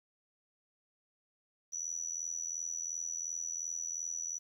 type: tone with amplitude modulation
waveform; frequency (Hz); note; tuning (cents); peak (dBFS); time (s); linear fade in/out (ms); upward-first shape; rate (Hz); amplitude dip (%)
sine; 5920; F#8; 0; -32; 1.72-4.39; 20; sine; 82.8; 90
effects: 11-bit